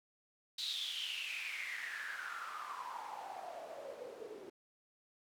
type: noise with band-pass filter sweep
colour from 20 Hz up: white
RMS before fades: -44 dBFS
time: 0.58-4.5 s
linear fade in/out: 5 ms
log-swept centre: 4000 to 380 Hz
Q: 8.4
effects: none